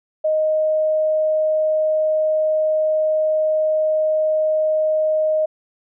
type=tone; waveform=sine; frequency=622.3 Hz; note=D#5; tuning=in tune; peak=-15 dBFS; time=0.24-5.46 s; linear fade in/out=10 ms; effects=none